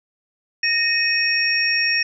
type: tone cluster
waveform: sine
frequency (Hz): 1852 / 2532 / 5530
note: A#6 / D#7 / F8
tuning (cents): -12 / +30 / -18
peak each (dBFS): -21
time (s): 0.63-2.03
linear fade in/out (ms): 5
effects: none

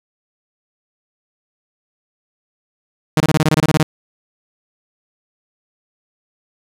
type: tone bursts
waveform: sawtooth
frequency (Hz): 155.56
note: D#3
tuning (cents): 0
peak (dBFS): -7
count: 12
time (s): 3.17-3.83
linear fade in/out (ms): 2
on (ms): 33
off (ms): 24
effects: low-pass 12000 Hz 12 dB/octave + 8-bit

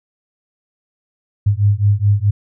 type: beating tone pair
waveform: sine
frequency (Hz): 100 / 104.7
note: G2 / G#2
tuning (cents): +35 / +15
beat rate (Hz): 4.7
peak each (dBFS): -14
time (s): 1.46-2.31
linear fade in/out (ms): 10
effects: none

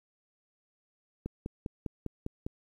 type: click train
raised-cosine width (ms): 3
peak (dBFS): -22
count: 7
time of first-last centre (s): 1.26-2.465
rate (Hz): 4.98
effects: 10-bit

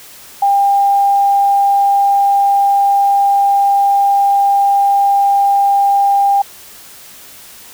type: tone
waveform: sine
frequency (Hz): 799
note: G5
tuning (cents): +33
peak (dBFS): -8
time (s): 0.42-6.42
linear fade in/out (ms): 5
effects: white hiss -37 dBFS RMS until 7.73 s

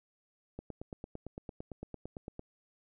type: click train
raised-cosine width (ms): 2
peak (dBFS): -28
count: 17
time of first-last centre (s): 0.59-2.394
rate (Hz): 8.87
effects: none

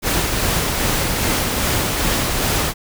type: noise with tremolo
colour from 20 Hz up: pink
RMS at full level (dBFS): -18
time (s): 0.02-2.74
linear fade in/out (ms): 50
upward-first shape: sine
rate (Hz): 2.5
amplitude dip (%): 25
effects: none

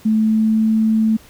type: tone with pitch glide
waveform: sine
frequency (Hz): 218.2 to 220.1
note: A3 to A3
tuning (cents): -14 to +1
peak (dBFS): -12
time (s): 0.05-1.17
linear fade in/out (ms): 10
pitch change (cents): +15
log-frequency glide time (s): 0.16-0.69
effects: pink hiss -46 dBFS RMS until 1.29 s

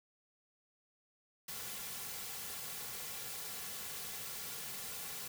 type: noise with comb filter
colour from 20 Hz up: white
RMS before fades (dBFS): -44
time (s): 1.48-5.28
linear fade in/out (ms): 5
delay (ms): 3.2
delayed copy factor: -0.65
effects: none

